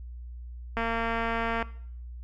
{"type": "click train", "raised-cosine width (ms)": 0.5, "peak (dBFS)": -15, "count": 197, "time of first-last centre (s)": [0.77, 1.626], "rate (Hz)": 229, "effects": ["noise-tail reverb RT60 0.6 s tail -18 dB re dry", "added 60 Hz sine -38 dBFS peak until 2.23 s"]}